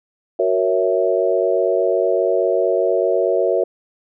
sine chord, F# dominant seventh, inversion none, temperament equal, 370 / 466.2 / 554.4 / 659.3 Hz, F#4 / A#4 / C#5 / E5, 0 / 0 / 0 / 0 cents, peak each -20 dBFS, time 0.39-3.64 s, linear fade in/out 5 ms, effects none

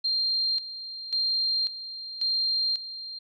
sine tone with tremolo, 4186 Hz, C8, in tune, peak -23 dBFS, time 0.04-3.19 s, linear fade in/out 10 ms, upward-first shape square, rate 0.92 Hz, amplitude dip 75%, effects none

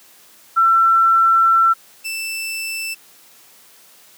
sine / sawtooth tone pair in turn, 1345 / 2656 Hz, E6 / E7, +34 / +12 cents, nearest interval octave, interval 1178 cents, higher second, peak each -10 / -20 dBFS, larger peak first, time 0.56-1.74 / 2.04-2.95 s, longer first, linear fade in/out 20 ms, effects white hiss -48 dBFS RMS until 4.17 s + high-pass 150 Hz 12 dB/octave

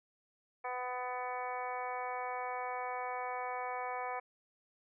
harmonic tone, 250 Hz, B3, 21 cents sharp, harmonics 2 / 3 / 4 / 5 / 6 / 7 / 8 / 9, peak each -44 / -40 / -42 / -46 / -55 / -49 / -57 / -46 dBFS, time 0.64-4.2 s, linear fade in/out 10 ms, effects none

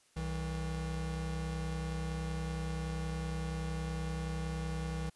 square tone pair together, 63.85 / 160.9 Hz, C2 / E3, -42 / -42 cents, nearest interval octave + major third, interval 1600 cents, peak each -39 / -38 dBFS, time 0.16-5.1 s, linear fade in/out 10 ms, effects white hiss -68 dBFS RMS until 5.15 s + resampled to 24000 Hz

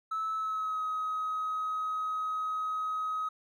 triangle tone with pitch glide, 1304 to 1266.1 Hz, E6 to D#6, -19 to +30 cents, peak -27 dBFS, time 0.11-3.29 s, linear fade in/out 10 ms, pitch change -51 cents, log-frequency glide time 0.35-0.82 s, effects tanh soft clip ceiling -27 dBFS

